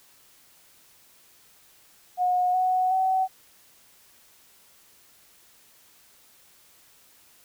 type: tone with pitch steps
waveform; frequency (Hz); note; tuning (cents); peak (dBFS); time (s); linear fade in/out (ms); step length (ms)
sine; 725 / 740.2 / 755.8; F#5 / F#5 / F#5; -35 / 0 / +37; -20; 2.17-3.28; 50; 370
effects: white hiss -57 dBFS RMS until 7.44 s